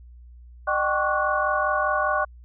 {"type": "tone cluster", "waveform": "sine", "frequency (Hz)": [606, 773, 1093, 1138, 1468], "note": ["D#5", "G5", "C#6", "C#6", "F#6"], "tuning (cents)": [-46, -24, -25, 45, -14], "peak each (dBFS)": [-26, -28, -27, -27, -26], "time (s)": [0.67, 2.25], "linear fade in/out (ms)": 10, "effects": ["added 60 Hz sine -43 dBFS peak until 2.44 s"]}